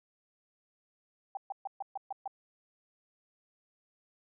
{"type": "tone bursts", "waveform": "sine", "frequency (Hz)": 786, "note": "G5", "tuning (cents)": 4, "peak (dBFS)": -34, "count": 7, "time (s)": [1.35, 2.277], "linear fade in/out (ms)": 2, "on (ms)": 21, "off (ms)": 130, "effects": []}